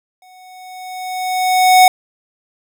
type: tone with exponential growth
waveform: square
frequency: 740 Hz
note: F#5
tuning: in tune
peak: -4 dBFS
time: 0.22-1.88 s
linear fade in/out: 2 ms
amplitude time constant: 360 ms
effects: none